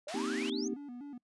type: exponential sweep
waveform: sine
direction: up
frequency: 560 to 6645 Hz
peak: -40 dBFS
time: 0.07-0.68 s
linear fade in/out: 2 ms
type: band-pass noise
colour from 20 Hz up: white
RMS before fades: -45 dBFS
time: 0.08-0.5 s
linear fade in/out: 5 ms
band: 560 to 4800 Hz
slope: 12 dB/octave
type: chord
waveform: sine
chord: C minor seventh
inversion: third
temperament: equal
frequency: 233.1 / 261.6 / 311.1 / 392 Hz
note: Bb3 / C4 / Eb4 / G4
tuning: 0 / 0 / 0 / 0 cents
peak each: -38 dBFS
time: 0.14-0.74 s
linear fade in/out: 5 ms
type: tone with vibrato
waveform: triangle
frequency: 264.7 Hz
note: C4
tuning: 20 cents sharp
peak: -40 dBFS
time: 0.52-1.18 s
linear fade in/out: 5 ms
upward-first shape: square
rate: 4.1 Hz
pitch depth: 140 cents each way
effects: noise-tail reverb RT60 0.1 s tail -25 dB re dry + resampled to 24000 Hz